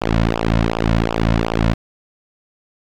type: tone with flanger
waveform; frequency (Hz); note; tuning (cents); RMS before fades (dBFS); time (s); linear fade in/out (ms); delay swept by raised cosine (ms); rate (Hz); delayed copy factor
sawtooth; 56; A1; +31; -17; 0.01-1.74; 10; 0.48 to 2.58; 2.7; -1
effects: low-pass 4000 Hz 12 dB/octave + 7-bit